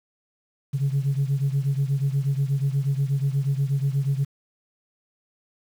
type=beating tone pair; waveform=sine; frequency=136.1 / 144.4 Hz; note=C#3 / D3; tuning=-31 / -29 cents; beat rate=8.3 Hz; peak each=-21 / -24 dBFS; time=0.73-4.25 s; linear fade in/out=20 ms; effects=tanh soft clip ceiling -16 dBFS + 8-bit